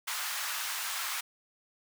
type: high-pass noise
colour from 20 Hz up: pink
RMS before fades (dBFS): -35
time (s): 0.07-1.21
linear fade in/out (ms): 10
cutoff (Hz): 1000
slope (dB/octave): 24
effects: none